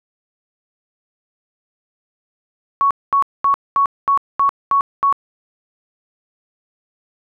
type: tone bursts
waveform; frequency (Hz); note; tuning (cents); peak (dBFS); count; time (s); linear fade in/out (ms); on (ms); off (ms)
sine; 1113; C#6; +7; -11; 8; 2.81-5.126; 0; 97; 220
effects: none